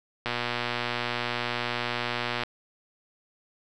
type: click train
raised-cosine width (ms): 0.3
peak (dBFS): -12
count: 262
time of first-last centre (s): 0.26-2.435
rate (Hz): 120
effects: none